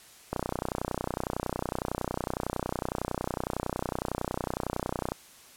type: click train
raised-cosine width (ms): 1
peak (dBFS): -15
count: 149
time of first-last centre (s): 0.33-5.12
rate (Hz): 30.9
effects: white hiss -53 dBFS RMS until 5.56 s + low-pass 12000 Hz 12 dB/octave